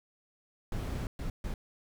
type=noise bursts at uneven times; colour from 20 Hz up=brown; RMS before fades=-35 dBFS; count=3; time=0.72-1.07 / 1.19-1.3 / 1.44-1.54 s; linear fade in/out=2 ms; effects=none